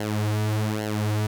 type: tone with flanger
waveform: sawtooth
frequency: 106.6 Hz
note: G#2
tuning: 46 cents sharp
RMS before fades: -25 dBFS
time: 0-1.27 s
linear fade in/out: 5 ms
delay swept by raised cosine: 0.82 to 5.72 ms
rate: 1.2 Hz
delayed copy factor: -0.8
effects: none